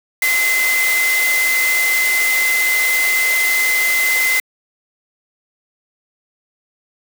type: tone in noise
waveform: sine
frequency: 2053 Hz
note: C7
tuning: 33 cents flat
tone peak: -14 dBFS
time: 0.22-4.4 s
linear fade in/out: 2 ms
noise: white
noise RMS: -21 dBFS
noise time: 0.22-4.4 s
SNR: +4 dB
effects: high-pass 400 Hz 12 dB/octave